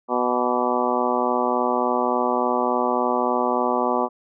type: harmonic tone with a mistuned harmonic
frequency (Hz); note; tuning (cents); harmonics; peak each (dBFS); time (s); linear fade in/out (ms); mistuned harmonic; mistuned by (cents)
123.47; B2; 0; 2 / 3 / 4 / 5 / 6 / 7 / 8 / 9; -27 / -27 / -27 / -27 / -27 / -27 / -27 / -27; 0.08-4.09; 50; 9; +65
effects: none